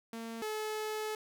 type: tone pair in turn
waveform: sawtooth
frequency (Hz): 228 / 430.4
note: A#3 / A4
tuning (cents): -38 / -38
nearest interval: major seventh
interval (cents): 1100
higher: second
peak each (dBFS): -36 / -31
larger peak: second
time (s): 0.13-0.42 / 0.42-1.15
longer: second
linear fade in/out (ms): 2
effects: none